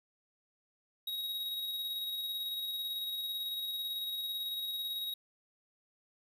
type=tone with tremolo; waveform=square; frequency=3797 Hz; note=A#7; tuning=31 cents sharp; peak=-35 dBFS; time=1.07-5.14 s; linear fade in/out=5 ms; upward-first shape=square; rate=18 Hz; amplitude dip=25%; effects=none